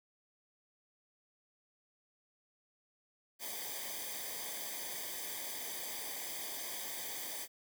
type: noise with comb filter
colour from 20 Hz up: white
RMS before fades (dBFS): -42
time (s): 3.39-7.48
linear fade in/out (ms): 50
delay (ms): 0.73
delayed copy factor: -0.85
effects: none